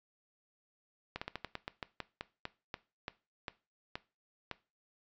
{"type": "slowing click train", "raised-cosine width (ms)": 0.3, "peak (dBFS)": -22, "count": 16, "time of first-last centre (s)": [1.16, 4.513], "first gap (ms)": 55, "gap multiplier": 1.18, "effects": ["noise-tail reverb RT60 0.3 s tail -18 dB re dry", "resampled to 16000 Hz"]}